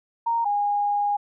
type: tone pair in turn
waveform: sine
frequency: 928 / 819.2 Hz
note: A#5 / G#5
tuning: -8 / -24 cents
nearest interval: major second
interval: 216 cents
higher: first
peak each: -20 dBFS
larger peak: neither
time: 0.26-0.45 / 0.45-1.17 s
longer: second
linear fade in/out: 10 ms
effects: none